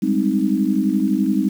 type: chord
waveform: sine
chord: Ab major seventh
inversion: third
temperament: equal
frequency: 196 / 207.7 / 261.6 / 311.1 Hz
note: G3 / Ab3 / C4 / Eb4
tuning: 0 / 0 / 0 / 0 cents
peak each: -21 dBFS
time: 0.02-1.49 s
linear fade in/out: 10 ms
effects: 7-bit